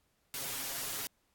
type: noise with comb filter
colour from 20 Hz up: white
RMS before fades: -38 dBFS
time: 0.34-1.07 s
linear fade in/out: 0 ms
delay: 7.3 ms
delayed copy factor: +0.7
effects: pink hiss -75 dBFS RMS until 1.34 s + AAC 64 kbps